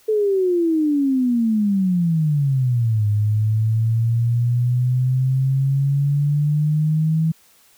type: exponential two-way sweep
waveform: sine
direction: down then up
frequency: 440 to 103.83 to 161.9 Hz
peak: -15 dBFS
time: 0.08-7.32 s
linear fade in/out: 10 ms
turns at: 3.07 s
effects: white hiss -54 dBFS RMS until 7.77 s